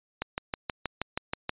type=click train; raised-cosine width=0.3 ms; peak=-13 dBFS; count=9; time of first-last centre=0.22-1.494 s; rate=6.28 Hz; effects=resampled to 8000 Hz